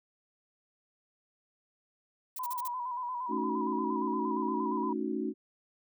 violet noise bursts, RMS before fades -39 dBFS, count 5, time 2.36-2.679 s, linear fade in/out 5 ms, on 31 ms, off 41 ms
sine tone with vibrato, 987.8 Hz, B5, in tune, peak -33 dBFS, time 2.39-4.93 s, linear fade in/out 5 ms, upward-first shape square, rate 8.6 Hz, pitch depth 45 cents each way
sine chord, D# half-diminished seventh, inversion second, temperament equal, 220 / 277.2 / 311.1 / 370 Hz, A3 / C#4 / D#4 / F#4, 0 / 0 / 0 / 0 cents, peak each -36 dBFS, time 3.28-5.34 s, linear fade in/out 50 ms
effects none

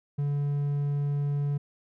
triangle tone, 143.6 Hz, D3, 39 cents flat, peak -23 dBFS, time 0.18-1.58 s, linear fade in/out 10 ms, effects none

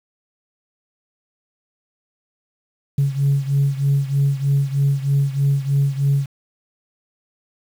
sine beating tone pair, 138.59 / 141.79 Hz, C#3 / C#3, 0 / +40 cents, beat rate 3.2 Hz, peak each -16 / -19 dBFS, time 2.98-6.26 s, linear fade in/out 5 ms, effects tanh soft clip ceiling -10 dBFS + 7-bit

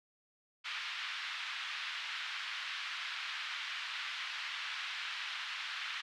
white band-pass noise, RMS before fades -41 dBFS, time 0.64-6.02 s, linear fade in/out 20 ms, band 1200 to 3600 Hz, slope 24 dB/octave, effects none

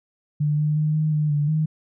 sine tone with pitch steps, 148.9 / 151.1 / 153 / 154.9 / 151.4 / 146.7 / 155.8 Hz, D3 / D3 / D#3 / D#3 / D#3 / D3 / D#3, +24 / +50 / -29 / -7 / -47 / -2 / +3 cents, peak -18 dBFS, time 0.4-1.66 s, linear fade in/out 10 ms, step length 180 ms, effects none

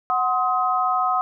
sine chord, C diminished, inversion second, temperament equal with one note detuned, 740 / 1046.5 / 1264.8 Hz, Gb5 / C6 / Eb6, 0 / 0 / +28 cents, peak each -22 / -26 / -21 dBFS, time 0.1-1.21 s, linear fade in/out 0 ms, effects none

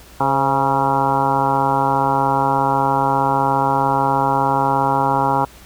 harmonic tone with a mistuned harmonic, 136.8 Hz, C#3, 23 cents flat, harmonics 1 / 2 / 3 / 4 / 5 / 6 / 7 / 8 / 9 / 10, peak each -25 / -25 / -27 / -26 / -27 / -19 / -19 / -26 / -29 / -27 dBFS, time 0.2-5.45 s, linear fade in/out 5 ms, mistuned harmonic 4, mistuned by -48 cents, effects added 60 Hz sine -44 dBFS peak until 5.65 s + pink hiss -44 dBFS RMS until 5.65 s

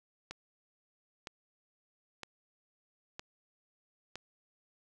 click train, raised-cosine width 0.2 ms, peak -24 dBFS, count 5, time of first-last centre 0.31-4.156 s, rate 1.04 Hz, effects none

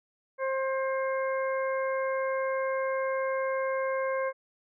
harmonic tone, 531 Hz, C5, 25 cents sharp, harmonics 1 / 2 / 3 / 4, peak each -28 / -34 / -38 / -40 dBFS, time 0.38-4.33 s, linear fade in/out 50 ms, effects none

